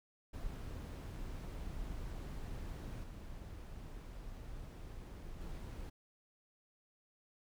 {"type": "noise with level steps", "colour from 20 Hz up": "brown", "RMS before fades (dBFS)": [-44, -48, -45], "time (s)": [0.33, 5.9], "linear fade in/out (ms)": 10, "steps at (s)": [3.03, 5.4], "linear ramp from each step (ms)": 10, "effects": []}